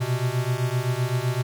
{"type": "beating tone pair", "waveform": "square", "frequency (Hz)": [121.3, 129.1], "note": ["B2", "C3"], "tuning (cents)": [-31, -23], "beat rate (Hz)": 7.8, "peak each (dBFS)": [-26, -26], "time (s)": [0, 1.43], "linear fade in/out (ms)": 20, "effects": []}